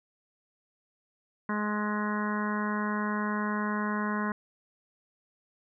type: harmonic tone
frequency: 210 Hz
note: G#3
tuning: 19 cents sharp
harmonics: 1 / 2 / 3 / 4 / 5 / 6 / 7 / 8 / 9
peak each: -30 / -39 / -42 / -43 / -34 / -43 / -38 / -41 / -41 dBFS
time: 1.49-4.32 s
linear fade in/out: 2 ms
effects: none